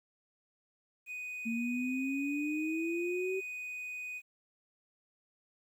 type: tone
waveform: triangle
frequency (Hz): 2489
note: D#7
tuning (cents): 0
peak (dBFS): -37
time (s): 1.06-4.22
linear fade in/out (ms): 50
type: exponential sweep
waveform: sine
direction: up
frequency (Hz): 226.6 to 385.9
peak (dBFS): -32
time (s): 1.45-3.41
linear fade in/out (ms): 20
effects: 11-bit